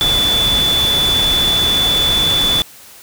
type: tone in noise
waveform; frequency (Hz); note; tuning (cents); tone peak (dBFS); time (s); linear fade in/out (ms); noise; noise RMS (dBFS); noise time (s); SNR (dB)
sine; 3472; A7; -24; -12; 0.01-2.62; 0; pink; -21; 0.01-2.62; +6
effects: white hiss -40 dBFS RMS until 3.02 s